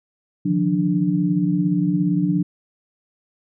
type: tone cluster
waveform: sine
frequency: 147.6 / 161.6 / 178.9 / 294.4 Hz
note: D3 / E3 / F3 / D4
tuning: +9 / -34 / +42 / +4 cents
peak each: -28 / -26 / -19 / -21 dBFS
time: 0.45-2.43 s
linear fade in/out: 10 ms
effects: none